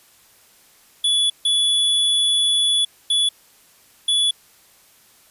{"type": "tone bursts at uneven times", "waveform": "square", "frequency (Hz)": 3422, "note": "A7", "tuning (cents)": -49, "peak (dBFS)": -16, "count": 4, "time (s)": [[1.04, 1.3], [1.45, 2.85], [3.1, 3.29], [4.08, 4.31]], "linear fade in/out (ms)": 5, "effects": ["white hiss -53 dBFS RMS until 5.3 s", "resampled to 32000 Hz"]}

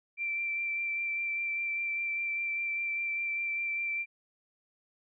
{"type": "tone with vibrato", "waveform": "sine", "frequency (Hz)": 2349, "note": "D7", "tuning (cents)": 0, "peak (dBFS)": -30, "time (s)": [0.17, 4.06], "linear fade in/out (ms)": 50, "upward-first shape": "sine", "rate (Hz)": 5, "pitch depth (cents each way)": 13, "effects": []}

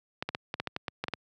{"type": "clicks", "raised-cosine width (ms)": 0.3, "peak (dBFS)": -15, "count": 11, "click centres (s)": [0.225, 0.29, 0.349, 0.541, 0.6, 0.673, 0.764, 0.882, 1.04, 1.083, 1.137], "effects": ["high-pass 100 Hz 12 dB/octave"]}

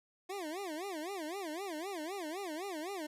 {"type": "tone with vibrato", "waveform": "25% pulse", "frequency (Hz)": 349.2, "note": "F4", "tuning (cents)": 0, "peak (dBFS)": -35, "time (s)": [0.29, 3.07], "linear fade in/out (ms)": 10, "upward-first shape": "sine", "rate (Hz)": 3.9, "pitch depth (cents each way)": 260, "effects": ["resampled to 32000 Hz", "12-bit"]}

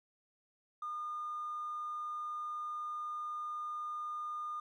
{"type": "tone", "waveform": "triangle", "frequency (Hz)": 1216, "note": "D#6", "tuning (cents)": -40, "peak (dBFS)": -34, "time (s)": [0.82, 4.6], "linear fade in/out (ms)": 5, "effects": ["tanh soft clip ceiling -35 dBFS"]}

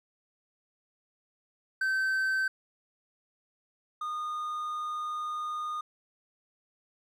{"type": "tone pair in turn", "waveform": "triangle", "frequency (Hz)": [1544, 1225.5], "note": ["G6", "D#6"], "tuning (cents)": [-27, -27], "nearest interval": "major third", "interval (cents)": 400, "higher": "first", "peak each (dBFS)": [-24, -30], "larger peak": "first", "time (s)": [[1.81, 2.48], [4.01, 5.81]], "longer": "second", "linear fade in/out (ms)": 5, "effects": []}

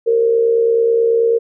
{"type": "tone with amplitude modulation", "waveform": "sine", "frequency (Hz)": 461.1, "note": "A#4", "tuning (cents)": -19, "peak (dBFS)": -8, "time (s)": [0.06, 1.39], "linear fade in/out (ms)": 20, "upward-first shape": "sine", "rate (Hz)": 69.2, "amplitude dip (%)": 55, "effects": []}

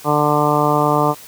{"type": "harmonic tone", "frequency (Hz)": 148.5, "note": "D3", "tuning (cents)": 20, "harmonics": [1, 2, 3, 4, 5, 6, 7, 8], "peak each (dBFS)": [-21, -21, -21, -21, -21, -21, -21, -21], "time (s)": [0.04, 1.15], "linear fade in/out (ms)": 50, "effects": ["white hiss -39 dBFS RMS until 1.27 s"]}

